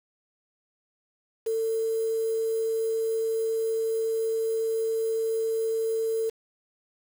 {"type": "tone with quantisation", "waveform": "sine", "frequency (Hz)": 448.2, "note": "A4", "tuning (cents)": 32, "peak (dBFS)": -24, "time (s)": [1.46, 6.3], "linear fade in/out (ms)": 10, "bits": 7, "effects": []}